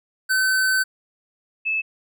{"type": "tone pair in turn", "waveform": ["square", "sine"], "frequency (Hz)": [1527, 2612], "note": ["G6", "E7"], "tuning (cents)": [-46, -17], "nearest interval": "major sixth", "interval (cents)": 929, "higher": "second", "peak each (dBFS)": [-18, -20], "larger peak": "first", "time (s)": [[0.29, 0.84], [1.65, 1.82]], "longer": "first", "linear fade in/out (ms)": 20, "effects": []}